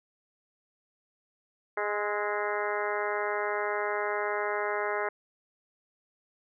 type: harmonic tone with a mistuned harmonic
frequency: 207.2 Hz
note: G#3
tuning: 4 cents flat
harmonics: 2 / 3 / 4 / 5 / 6 / 7 / 8 / 9 / 10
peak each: -33 / -35 / -36 / -37 / -38 / -38 / -39 / -40 / -40 dBFS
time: 1.77-5.09 s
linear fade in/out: 5 ms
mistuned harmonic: 6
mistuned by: +35 cents
effects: none